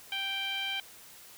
10% pulse tone with low-pass filter, 784 Hz, G5, in tune, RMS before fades -34 dBFS, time 0.12-0.8 s, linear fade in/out 2 ms, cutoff 2900 Hz, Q 5.7, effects white hiss -52 dBFS RMS until 1.37 s

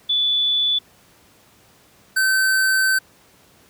sine / square tone pair in turn, 3466 / 1538.6 Hz, A7 / G6, -27 / -33 cents, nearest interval octave + major second, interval 1406 cents, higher first, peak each -16 dBFS, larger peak neither, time 0.09-0.79 / 2.16-2.99 s, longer second, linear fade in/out 10 ms, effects pink hiss -53 dBFS RMS until 3.69 s + high-pass 80 Hz 12 dB/octave

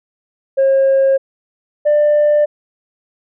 sine tone pair in turn, 540 / 594.1 Hz, C#5 / D5, -45 / +20 cents, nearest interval major second, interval 165 cents, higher second, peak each -7 dBFS, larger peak neither, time 0.57-1.18 / 1.85-2.46 s, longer neither, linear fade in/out 20 ms, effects tanh soft clip ceiling -7 dBFS

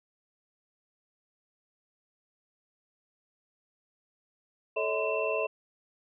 sine tone cluster, 437.3 / 559 / 639 / 1025 / 2688 Hz, A4 / C#5 / D#5 / C6 / E7, -11 / +14 / +46 / -36 / +33 cents, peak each -32 / -34 / -32 / -36 / -34 dBFS, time 4.76-5.47 s, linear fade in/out 10 ms, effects none

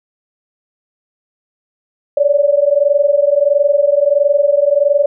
sine tone pair together, 563 / 584.5 Hz, C#5 / D5, +27 / -8 cents, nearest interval minor second, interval 65 cents, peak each -12 dBFS, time 2.17-5.06 s, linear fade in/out 5 ms, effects none

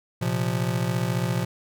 square chord, Bb suspended second, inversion none, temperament just, 116.54 / 131.11 / 174.81 Hz, Bb2 / C3 / F3, 0 / +4 / +2 cents, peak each -28 / -29 / -28 dBFS, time 0.21-1.45 s, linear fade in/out 10 ms, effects none

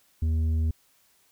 sine tone with tanh clipping, 79.9 Hz, D#2, 47 cents sharp, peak -23 dBFS, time 0.22-0.71 s, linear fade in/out 5 ms, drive 6 dB, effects white hiss -64 dBFS RMS until 1.31 s

